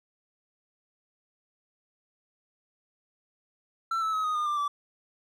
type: tone with pitch steps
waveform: triangle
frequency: 1340 / 1307.9 / 1276.5 / 1245.9 / 1216.1 / 1186.9 / 1158.5 Hz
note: E6 / E6 / D#6 / D#6 / D#6 / D6 / D6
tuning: +28 / -14 / +44 / +2 / -40 / +18 / -24 cents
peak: -24 dBFS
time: 3.91-4.68 s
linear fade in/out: 5 ms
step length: 110 ms
effects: none